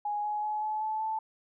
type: tone with pitch steps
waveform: sine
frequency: 830.6 / 839.8 / 849 / 858.4 / 867.9 / 877.5 Hz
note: G#5 / G#5 / G#5 / A5 / A5 / A5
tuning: 0 / +19 / +38 / -43 / -24 / -5 cents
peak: -29 dBFS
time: 0.05-1.19 s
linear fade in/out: 5 ms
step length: 190 ms
effects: none